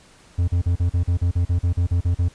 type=tone bursts; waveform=triangle; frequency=87.31 Hz; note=F2; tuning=in tune; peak=-14 dBFS; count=14; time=0.38-2.287 s; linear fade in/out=10 ms; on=100 ms; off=39 ms; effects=pink hiss -51 dBFS RMS until 2.34 s + resampled to 22050 Hz